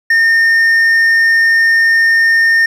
sine tone with hard clipping, 1823 Hz, A#6, 39 cents flat, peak -8 dBFS, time 0.1-2.66 s, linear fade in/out 5 ms, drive 3 dB, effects none

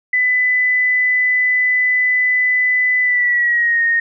sine tone with pitch glide, 2000 to 1855.3 Hz, B6 to A#6, +21 to -9 cents, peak -12 dBFS, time 0.13-4 s, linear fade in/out 5 ms, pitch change -130 cents, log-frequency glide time 3.02-3.82 s, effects none

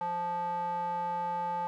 square tone with band-pass filter, 174.61 Hz, F3, in tune, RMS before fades -33 dBFS, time 0.01-1.67 s, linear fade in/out 0 ms, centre 870 Hz, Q 5.5, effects none

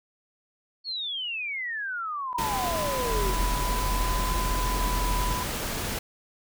sine exponential sweep, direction down, 4435 to 359.9 Hz, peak -29 dBFS, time 0.84-3.34 s, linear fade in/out 50 ms
sine tone with vibrato, 1000 Hz, B5, 21 cents sharp, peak -30 dBFS, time 2.33-5.43 s, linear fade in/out 0 ms, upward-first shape triangle, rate 0.63 Hz, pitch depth 18 cents each way
pink noise, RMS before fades -31 dBFS, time 2.38-5.99 s, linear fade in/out 5 ms
triangle tone, 43.65 Hz, F1, in tune, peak -24 dBFS, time 3.08-5.36 s, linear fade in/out 50 ms
effects none

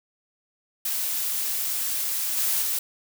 blue noise with level steps, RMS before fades -27 / -24 / -26 dBFS, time 0.85-2.79 s, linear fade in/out 5 ms, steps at 2.37 / 2.62 s, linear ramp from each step 2 ms, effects none

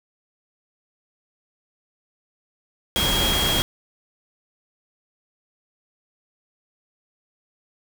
sine tone in noise, 3268 Hz, G#7, 29 cents flat, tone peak -22 dBFS, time 2.96-3.62 s, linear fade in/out 0 ms, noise pink, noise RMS -23 dBFS, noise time 2.96-3.62 s, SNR -2 dB, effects none

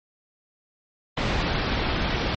pink low-pass noise, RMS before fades -25 dBFS, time 1.17-2.35 s, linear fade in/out 5 ms, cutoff 4300 Hz, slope 24 dB/octave, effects MP3 32 kbps

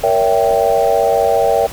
sine chord, A# diminished seventh, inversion none, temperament equal with one note detuned, 466.2 / 564.4 / 659.3 / 784 Hz, A#4 / C#5 / E5 / G5, 0 / +31 / 0 / 0 cents, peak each -16 dBFS, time 0.03-1.67 s, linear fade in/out 10 ms, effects pink hiss -31 dBFS RMS until 1.72 s

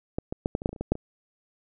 clicks, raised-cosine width 2 ms, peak -14 / -17 / -11 / -12 / -23 / -8 / -23 / -24 / -30 / -16 / -8 / -23 dBFS, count 12, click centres 0.185 / 0.325 / 0.459 / 0.551 / 0.619 / 0.659 / 0.692 / 0.73 / 0.762 / 0.81 / 0.92 / 0.954 s, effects none

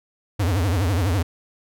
square tone with vibrato, 92.5 Hz, F#2, in tune, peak -19 dBFS, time 0.39-1.23 s, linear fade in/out 10 ms, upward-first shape triangle, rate 12 Hz, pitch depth 270 cents each way, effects none

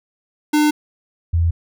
square / sine tone pair in turn, 300 / 84.02 Hz, D4 / E2, +37 / +34 cents, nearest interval octave + minor seventh, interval 2203 cents, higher first, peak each -13 dBFS, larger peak neither, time 0.53-0.71 / 1.33-1.51 s, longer neither, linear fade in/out 10 ms, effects none

